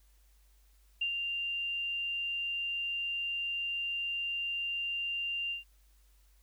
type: tone with ADSR envelope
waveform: sine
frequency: 2787 Hz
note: F7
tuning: 4 cents flat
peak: -28 dBFS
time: 1.01-5.64 s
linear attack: 7 ms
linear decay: 88 ms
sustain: -4 dB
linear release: 130 ms
effects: added 50 Hz sine -61 dBFS peak until 6.42 s + white hiss -71 dBFS RMS until 6.42 s